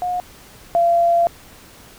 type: tone pair in turn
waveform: sine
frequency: 720 / 684.7 Hz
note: F#5 / F5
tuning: -47 / -34 cents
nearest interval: minor second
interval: 87 cents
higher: first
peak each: -19 / -12 dBFS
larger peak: second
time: 0.02-0.2 / 0.75-1.27 s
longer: second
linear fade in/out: 0 ms
effects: pink hiss -44 dBFS RMS until 1.98 s